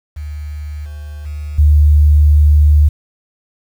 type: tone with level steps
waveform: sine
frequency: 74.5 Hz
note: D2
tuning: 25 cents sharp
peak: -22 / -25 / -21 / -5 dBFS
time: 0.16-2.89 s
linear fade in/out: 10 ms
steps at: 0.85 / 1.25 / 1.58 s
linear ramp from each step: 10 ms
effects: 7-bit